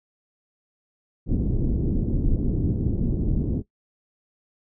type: low-pass noise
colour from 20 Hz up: pink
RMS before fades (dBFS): -23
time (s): 1.26-3.63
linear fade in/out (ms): 50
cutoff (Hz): 330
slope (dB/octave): 24
effects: noise-tail reverb RT60 0.1 s tail -17 dB re dry